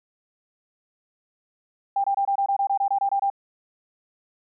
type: tone bursts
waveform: sine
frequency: 794 Hz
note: G5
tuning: 22 cents sharp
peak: -19 dBFS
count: 13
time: 1.96-3.301 s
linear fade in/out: 5 ms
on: 81 ms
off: 24 ms
effects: none